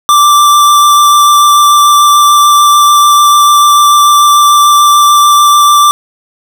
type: tone with vibrato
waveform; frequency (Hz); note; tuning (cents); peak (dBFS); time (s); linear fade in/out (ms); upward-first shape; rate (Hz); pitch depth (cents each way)
square; 1174.7; D6; 0; -3; 0.09-5.91; 0; sine; 6.8; 10
effects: none